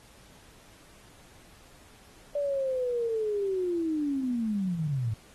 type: linear sweep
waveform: sine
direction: down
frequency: 584 to 104.3 Hz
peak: -26 dBFS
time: 2.35-5.14 s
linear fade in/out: 5 ms
effects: pink hiss -56 dBFS RMS until 5.34 s + AAC 32 kbps